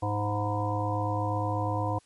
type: harmonic tone with a mistuned harmonic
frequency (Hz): 103.83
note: G#2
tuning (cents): 0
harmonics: 1 / 3 / 5 / 7 / 9 / 10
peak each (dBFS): -29 / -35 / -35 / -34 / -35 / -35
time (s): 0.02-1.99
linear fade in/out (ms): 10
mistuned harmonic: 10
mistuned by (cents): -60
effects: white hiss -63 dBFS RMS until 2.05 s + MP3 48 kbps